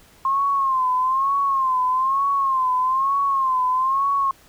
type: tone with vibrato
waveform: sine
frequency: 1062 Hz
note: C6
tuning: 25 cents sharp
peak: -17 dBFS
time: 0.25-4.31 s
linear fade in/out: 2 ms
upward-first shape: sine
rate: 1.1 Hz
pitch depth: 88 cents each way
effects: pink hiss -52 dBFS RMS until 4.48 s